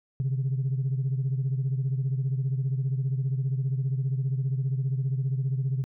sine beating tone pair, 130.81 / 145.81 Hz, C3 / D3, 0 / -12 cents, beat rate 15 Hz, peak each -24 / -30 dBFS, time 0.2-5.84 s, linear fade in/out 0 ms, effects tanh soft clip ceiling -20 dBFS

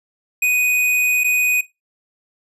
square tone with dropouts, 2489 Hz, D#7, in tune, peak -15 dBFS, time 0.42-1.61 s, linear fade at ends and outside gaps 5 ms, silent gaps 1.236-1.243 s, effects noise-tail reverb RT60 0.2 s tail -17 dB re dry + resampled to 32000 Hz

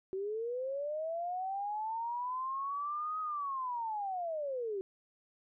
sine linear two-way sweep, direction up then down, 373.1 to 1266 to 373.1 Hz, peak -34 dBFS, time 0.13-4.81 s, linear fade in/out 0 ms, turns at 3.2 s, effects none

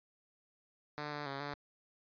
5% pulse tone with pitch steps, 148.5 / 147.1 / 138 / 144.4 Hz, D3 / D3 / C#3 / D3, +20 / +3 / -7 / -29 cents, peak -28 dBFS, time 0.98-1.54 s, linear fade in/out 0 ms, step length 140 ms, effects resampled to 11025 Hz

